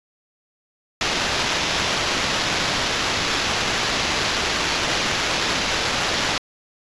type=noise with sample-and-hold; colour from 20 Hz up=white; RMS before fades=-22 dBFS; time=1.01-6.38 s; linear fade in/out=2 ms; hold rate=8820 Hz; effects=resampled to 22050 Hz